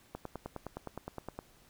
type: click train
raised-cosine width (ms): 1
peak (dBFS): -25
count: 13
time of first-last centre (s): 0.15-1.39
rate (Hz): 9.68
effects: pink hiss -63 dBFS RMS until 1.69 s